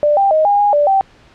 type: tone with pitch steps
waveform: sine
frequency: 592 / 790 / 625 / 813 / 821 / 586 / 777 Hz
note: D5 / G5 / D#5 / G#5 / G#5 / D5 / G5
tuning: +14 / +13 / +8 / -37 / -20 / -4 / -16 cents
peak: -9 dBFS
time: 0.03-1.01 s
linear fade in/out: 0 ms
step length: 140 ms
effects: pink hiss -47 dBFS RMS until 1.34 s + low-pass 4000 Hz 12 dB/octave